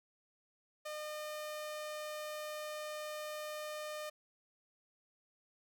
sawtooth tone, 607 Hz, D#5, 43 cents flat, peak -37 dBFS, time 0.85-4.1 s, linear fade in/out 10 ms, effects none

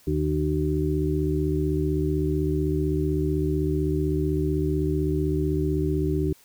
harmonic tone, 75.8 Hz, D#2, 45 cents flat, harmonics 1 / 2 / 4 / 5, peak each -27 / -27 / -27 / -27 dBFS, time 0.07-6.33 s, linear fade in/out 5 ms, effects white hiss -56 dBFS RMS until 6.44 s

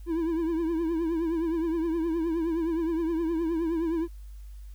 triangle tone with vibrato, 329.6 Hz, E4, in tune, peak -23 dBFS, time 0.06-4.08 s, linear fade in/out 50 ms, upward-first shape triangle, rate 9.6 Hz, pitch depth 94 cents each way, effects added 50 Hz sine -40 dBFS peak until 4.74 s + white hiss -64 dBFS RMS until 4.74 s

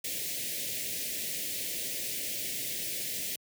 white band-stop noise, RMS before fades -35 dBFS, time 0.04-3.36 s, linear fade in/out 5 ms, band 630 to 1900 Hz, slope 48 dB/octave, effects high-pass 100 Hz 12 dB/octave

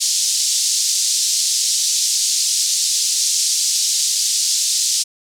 pink band-pass noise, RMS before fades -18 dBFS, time 0-5.04 s, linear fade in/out 20 ms, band 4600 to 8300 Hz, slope 24 dB/octave, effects none

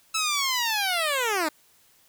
10% pulse linear sweep, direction down, 1318.5 to 291.5 Hz, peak -15 dBFS, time 0.14-1.49 s, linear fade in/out 10 ms, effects white hiss -60 dBFS RMS until 2.08 s

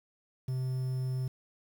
triangle tone with quantisation, 129.1 Hz, C3, 23 cents flat, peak -28 dBFS, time 0.48-1.28 s, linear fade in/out 5 ms, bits 9, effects none

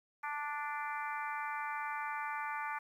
harmonic tone, 293.7 Hz, D4, in tune, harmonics 3 / 4 / 5 / 6 / 7 / 8, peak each -40 / -42 / -44 / -46 / -47 / -48 dBFS, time 0.23-2.79 s, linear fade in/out 10 ms, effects 11-bit

